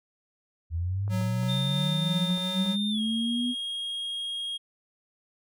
sine linear sweep, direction up, 79.7 to 250 Hz, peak -26 dBFS, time 0.7-3.55 s, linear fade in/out 50 ms
clicks, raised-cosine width 1 ms, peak -31 dBFS, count 6, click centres 1.079 / 1.213 / 1.432 / 2.304 / 2.377 / 2.662 s
square tone with tremolo, 185 Hz, F#3, in tune, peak -29 dBFS, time 1.09-2.77 s, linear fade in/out 50 ms, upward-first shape sine, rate 3 Hz, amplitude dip 25%
triangle tone with pitch glide, 3620 to 3263 Hz, A7 to G#7, +48 to -31 cents, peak -29 dBFS, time 1.48-4.58 s, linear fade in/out 20 ms, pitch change -179 cents, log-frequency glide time 2.9-3.01 s
effects none

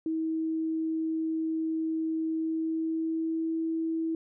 sine tone with pitch glide, 320.7 to 325 Hz, E4 to E4, -48 to -24 cents, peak -27 dBFS, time 0.06-4.15 s, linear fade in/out 2 ms, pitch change +24 cents, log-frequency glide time 2.28-3.55 s, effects none

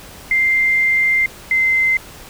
sine tone pair in turn, 2093 / 2073 Hz, C7 / C7, 0 / -17 cents, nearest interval unison, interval 17 cents, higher first, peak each -12 dBFS, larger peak neither, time 0.31-1.26 / 1.51-1.97 s, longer first, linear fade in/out 2 ms, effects pink hiss -38 dBFS RMS until 2.29 s

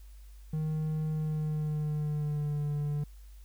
triangle tone with pitch glide, 155.56 to 146.83 Hz, D#3 to D3, 0 to 0 cents, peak -27 dBFS, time 0.53-3.04 s, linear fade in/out 5 ms, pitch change -100 cents, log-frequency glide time 1.11-2.65 s, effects added 50 Hz sine -47 dBFS peak until 3.44 s + white hiss -65 dBFS RMS until 3.44 s

